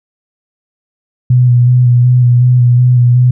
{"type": "tone with vibrato", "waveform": "sine", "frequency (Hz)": 123.47, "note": "B2", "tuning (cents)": 0, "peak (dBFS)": -4, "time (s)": [1.3, 3.31], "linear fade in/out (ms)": 5, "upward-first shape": "square", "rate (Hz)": 2.7, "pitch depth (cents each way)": 21, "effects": []}